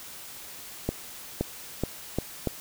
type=accelerating click train; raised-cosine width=2 ms; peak=-12 dBFS; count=5; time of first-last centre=0.89-2.473 s; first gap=520 ms; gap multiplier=0.82; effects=white hiss -43 dBFS RMS until 2.6 s